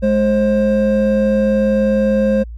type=tone pair together; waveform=triangle; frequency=210.1 / 530 Hz; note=G#3 / C5; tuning=+20 / +22 cents; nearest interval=octave + major third; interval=1602 cents; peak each=-12 dBFS; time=0.02-2.44 s; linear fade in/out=20 ms; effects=added 57 Hz sine -27 dBFS peak until 2.57 s + MP3 64 kbps